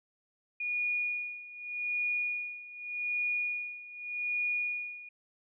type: tone with tremolo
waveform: sine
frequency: 2446 Hz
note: D#7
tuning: 30 cents flat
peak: -28 dBFS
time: 0.6-5.09 s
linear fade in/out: 5 ms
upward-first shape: sine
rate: 0.84 Hz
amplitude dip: 85%
effects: none